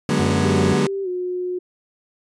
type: chord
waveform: 30% pulse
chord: G# half-diminished seventh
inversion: second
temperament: equal with one note detuned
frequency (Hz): 146.83 / 185 / 207.7 / 242.3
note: D3 / F#3 / G#3 / B3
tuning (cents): 0 / 0 / 0 / -33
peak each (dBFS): -20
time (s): 0.09-0.87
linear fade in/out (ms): 2
type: harmonic tone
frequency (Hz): 93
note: F#2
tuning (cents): +9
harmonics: 1 / 2 / 3 / 4 / 5 / 6 / 7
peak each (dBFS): -23 / -29 / -33 / -35 / -37 / -39 / -40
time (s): 0.19-0.74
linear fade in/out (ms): 10
type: tone with pitch glide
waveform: sine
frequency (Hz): 392 to 361.5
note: G4 to F#4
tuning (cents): 0 to -40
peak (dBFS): -22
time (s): 0.43-1.59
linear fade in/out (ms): 10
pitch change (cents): -140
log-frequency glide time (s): 1.03-1.08
effects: resampled to 22050 Hz